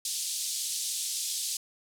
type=band-pass noise; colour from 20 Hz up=white; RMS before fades=-33 dBFS; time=0.05-1.57 s; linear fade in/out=2 ms; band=3600 to 10000 Hz; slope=24 dB/octave; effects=none